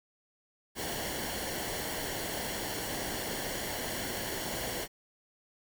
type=noise with comb filter; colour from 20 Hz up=pink; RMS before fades=-36 dBFS; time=0.75-4.88 s; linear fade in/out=50 ms; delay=0.8 ms; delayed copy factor=-0.6; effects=none